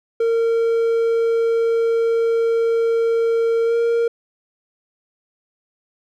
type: tone with pitch glide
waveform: triangle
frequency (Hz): 459 to 465.4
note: A#4 to A#4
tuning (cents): -27 to -3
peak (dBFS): -13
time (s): 0.2-4.08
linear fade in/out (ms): 5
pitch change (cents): +24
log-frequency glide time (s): 3.65-3.75
effects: none